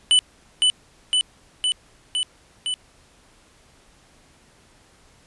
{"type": "tone with echo", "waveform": "square", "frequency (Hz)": 2990, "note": "F#7", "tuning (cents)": 17, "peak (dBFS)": -13, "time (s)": [0.11, 0.19], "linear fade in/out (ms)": 0, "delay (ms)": 510, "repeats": 5, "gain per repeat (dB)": -2, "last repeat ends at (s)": 2.74, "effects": ["pink hiss -55 dBFS RMS until 5.26 s", "resampled to 24000 Hz"]}